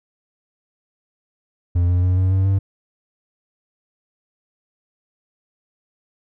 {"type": "tone with pitch steps", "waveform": "triangle", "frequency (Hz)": [87.4, 89.29, 91.22, 93.19, 95.2, 97.26], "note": ["F2", "F2", "F#2", "F#2", "F#2", "G2"], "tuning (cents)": [2, 39, -24, 13, 50, -13], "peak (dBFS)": -12, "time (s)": [1.75, 2.59], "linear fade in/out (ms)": 10, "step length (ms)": 140, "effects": []}